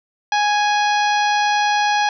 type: harmonic tone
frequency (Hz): 830.6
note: G#5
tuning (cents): 0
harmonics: 1 / 2 / 3 / 4 / 5 / 6 / 7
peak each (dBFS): -16 / -22 / -26 / -28 / -30 / -32 / -33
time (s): 0.32-2.09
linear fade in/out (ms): 2
effects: none